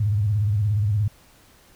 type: tone with vibrato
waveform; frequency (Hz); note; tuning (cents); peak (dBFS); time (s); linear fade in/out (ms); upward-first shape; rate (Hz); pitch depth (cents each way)
sine; 103.83; G#2; 0; -18; 0-1.08; 5; square; 17; 87
effects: pink hiss -54 dBFS RMS until 1.75 s